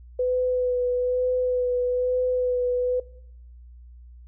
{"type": "tone with vibrato", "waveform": "sine", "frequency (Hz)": 499.4, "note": "B4", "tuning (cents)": 19, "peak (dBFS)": -20, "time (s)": [0.19, 3], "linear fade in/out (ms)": 5, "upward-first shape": "sine", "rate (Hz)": 1.1, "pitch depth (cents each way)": 17, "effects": ["noise-tail reverb RT60 0.7 s tail -20 dB re dry", "added 60 Hz sine -43 dBFS peak until 4.27 s"]}